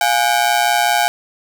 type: ring-modulated tone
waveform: sawtooth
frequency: 766 Hz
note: G5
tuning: 40 cents flat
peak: -6 dBFS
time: 0.01-1.08 s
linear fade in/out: 0 ms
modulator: 62.4 Hz
effects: none